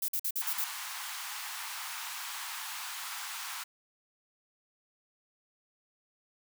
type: noise bursts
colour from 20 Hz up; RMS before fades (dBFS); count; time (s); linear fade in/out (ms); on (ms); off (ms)
violet; -32; 6; 0.02-0.644; 5; 64; 48
type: high-pass noise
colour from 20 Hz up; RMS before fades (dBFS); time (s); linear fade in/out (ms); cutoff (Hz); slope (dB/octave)
pink; -40; 0.41-3.64; 10; 850; 48
effects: none